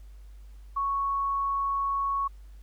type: tone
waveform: sine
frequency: 1108.7 Hz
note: C#6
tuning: in tune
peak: -25 dBFS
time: 0.76-2.28 s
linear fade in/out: 10 ms
effects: added 50 Hz sine -44 dBFS peak until 2.62 s + pink hiss -66 dBFS RMS until 2.62 s